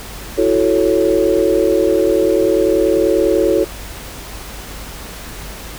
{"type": "chord", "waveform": "sine", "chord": "F# minor seventh", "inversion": "third", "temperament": "equal", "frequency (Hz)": [329.6, 370, 440, 554.4], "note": ["E4", "F#4", "A4", "C#5"], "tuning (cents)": [0, 0, 0, 0], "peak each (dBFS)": [-17, -16, -16, -17], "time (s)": [0.37, 3.65], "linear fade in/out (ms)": 20, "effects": ["added 50 Hz sine -33 dBFS peak until 5.78 s", "pink hiss -32 dBFS RMS until 5.78 s"]}